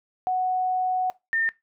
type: tone pair in turn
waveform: sine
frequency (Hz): 740 / 1812.6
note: F#5 / A#6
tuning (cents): 0 / -49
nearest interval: octave + major third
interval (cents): 1551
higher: second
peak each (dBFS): -21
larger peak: neither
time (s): 0.27-1.1 / 1.33-1.49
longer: first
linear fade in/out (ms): 0
effects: noise-tail reverb RT60 0.2 s tail -20 dB re dry